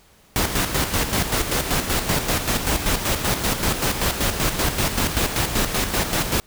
pink noise with tremolo, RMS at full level -20 dBFS, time 0.36-6.4 s, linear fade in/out 0 ms, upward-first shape square, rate 5.2 Hz, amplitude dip 55%, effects pink hiss -54 dBFS RMS until 6.46 s

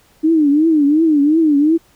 sine tone with vibrato, 304.7 Hz, D#4, 36 cents flat, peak -9 dBFS, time 0.23-1.78 s, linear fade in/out 20 ms, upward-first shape triangle, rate 2.8 Hz, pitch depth 160 cents each way, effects pink hiss -53 dBFS RMS until 1.95 s

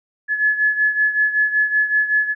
sine beating tone pair, 1708 / 1713.3 Hz, G#6 / A6, +48 / -47 cents, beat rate 5.3 Hz, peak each -16 / -21 dBFS, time 0.28-2.35 s, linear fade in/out 50 ms, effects none

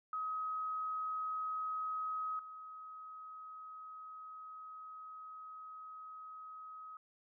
sine tone with level steps, 1268 Hz, D#6, 32 cents sharp, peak -36 / -47 dBFS, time 0.13-6.97 s, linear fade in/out 2 ms, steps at 2.39 s, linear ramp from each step 2 ms, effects none

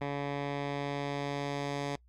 10% pulse tone with low-pass filter sweep, 142.1 Hz, C#3, 43 cents sharp, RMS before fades -35 dBFS, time 0.01-1.96 s, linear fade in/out 5 ms, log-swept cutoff 2500 to 6300 Hz, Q 0.89, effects noise-tail reverb RT60 0.1 s tail -24 dB re dry + added 60 Hz sine -59 dBFS peak until 2.08 s

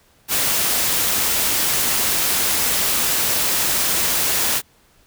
white noise, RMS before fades -19 dBFS, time 0.28-4.62 s, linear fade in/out 50 ms, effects pink hiss -56 dBFS RMS until 5.06 s

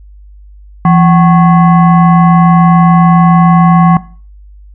sine tone with frequency modulation, 170.8 Hz, F3, 38 cents flat, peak -3 dBFS, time 0.85-3.97 s, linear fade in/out 2 ms, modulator 927 Hz, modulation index 0.73, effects noise-tail reverb RT60 0.4 s tail -18 dB re dry + added 50 Hz sine -32 dBFS peak until 4.74 s

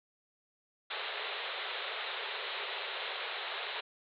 white band-pass noise, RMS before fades -39 dBFS, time 0.9-3.81 s, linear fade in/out 10 ms, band 380 to 4000 Hz, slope 96 dB/octave, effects none

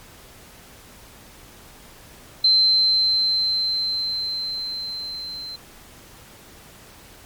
sine tone with level ramp, 4100 Hz, C8, 36 cents flat, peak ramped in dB -12 to -31 dBFS, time 2.44-5.56 s, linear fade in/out 5 ms, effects pink hiss -46 dBFS RMS until 7.25 s + MP3 96 kbps

